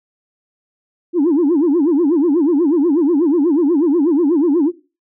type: tone with vibrato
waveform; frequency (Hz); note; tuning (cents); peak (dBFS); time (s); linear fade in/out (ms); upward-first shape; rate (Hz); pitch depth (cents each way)
sine; 312.8; D#4; +9; -9; 1.13-4.72; 50; sine; 8.2; 240
effects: noise-tail reverb RT60 0.3 s tail -18 dB re dry + tanh soft clip ceiling -8 dBFS